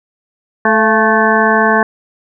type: harmonic tone with a mistuned harmonic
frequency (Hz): 218.3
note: A3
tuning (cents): -13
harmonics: 1 / 2 / 3 / 4 / 5 / 7 / 8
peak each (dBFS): -16 / -16 / -16 / -16 / -16 / -16 / -16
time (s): 0.65-1.83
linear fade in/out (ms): 2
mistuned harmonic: 3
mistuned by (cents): +55
effects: none